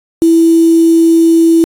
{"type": "tone with quantisation", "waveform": "sine", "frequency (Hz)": 330, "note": "E4", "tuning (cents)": 2, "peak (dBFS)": -4, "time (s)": [0.22, 1.64], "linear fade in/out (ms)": 0, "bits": 4, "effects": ["AAC 64 kbps"]}